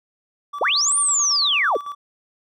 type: tone with tremolo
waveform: triangle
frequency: 1155 Hz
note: D6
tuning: 29 cents flat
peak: -25 dBFS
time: 0.53-1.95 s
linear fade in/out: 10 ms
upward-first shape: square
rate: 9 Hz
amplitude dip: 60%
type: linear two-way sweep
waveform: sine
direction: up then down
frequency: 342.9 to 9290 to 342.9 Hz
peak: -16 dBFS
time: 0.61-1.77 s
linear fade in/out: 5 ms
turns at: 0.97 s
effects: none